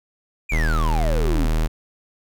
triangle exponential sweep, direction down, 2468 to 240 Hz, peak -23 dBFS, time 0.49-1.47 s, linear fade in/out 10 ms
square tone, 39.59 Hz, D#1, 31 cents sharp, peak -18 dBFS, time 0.51-1.68 s, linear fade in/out 20 ms
effects none

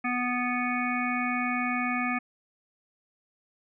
harmonic tone, 246.9 Hz, B3, in tune, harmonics 1 / 3 / 5 / 7 / 9 / 10, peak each -30 / -34 / -33 / -36 / -32 / -37 dBFS, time 0.04-2.19 s, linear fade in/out 10 ms, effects none

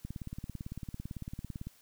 click train, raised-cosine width 5 ms, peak -27 dBFS, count 30, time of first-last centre 0.05-1.67 s, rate 17.9 Hz, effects white hiss -63 dBFS RMS until 1.81 s

